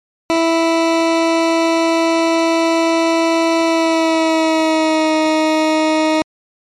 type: tone with pitch glide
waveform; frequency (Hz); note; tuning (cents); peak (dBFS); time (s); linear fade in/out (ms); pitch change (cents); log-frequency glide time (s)
20% pulse; 329.6 to 313.1; E4 to D#4; 0 to +11; -7; 0.3-6.22; 0; -89; 3.63-5.15
effects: low-pass 6000 Hz 12 dB/octave + MP3 64 kbps